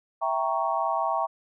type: chord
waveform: sine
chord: E diminished seventh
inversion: none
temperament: equal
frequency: 659.3 / 784 / 932.3 / 1108.7 Hz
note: E5 / G5 / Bb5 / Db6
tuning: 0 / 0 / 0 / 0 cents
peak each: -29 dBFS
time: 0.21-1.27 s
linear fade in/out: 20 ms
effects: none